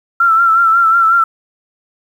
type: tone with vibrato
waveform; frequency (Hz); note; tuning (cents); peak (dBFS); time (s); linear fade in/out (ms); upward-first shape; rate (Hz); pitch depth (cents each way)
sine; 1350; E6; +41; -7; 0.2-1.24; 5; sine; 5.5; 50
effects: 7-bit